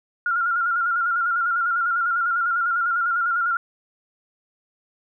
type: tone with vibrato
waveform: sine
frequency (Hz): 1396.9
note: F6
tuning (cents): 0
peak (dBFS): -19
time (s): 0.26-3.57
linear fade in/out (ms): 2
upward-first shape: square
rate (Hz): 10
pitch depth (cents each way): 46
effects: none